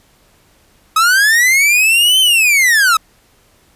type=linear two-way sweep; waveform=45% pulse; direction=up then down; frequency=1256 to 3111 to 1256 Hz; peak=-8 dBFS; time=0.96-2.97 s; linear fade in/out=5 ms; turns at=2.2 s; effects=pink hiss -52 dBFS RMS until 3.75 s + resampled to 32000 Hz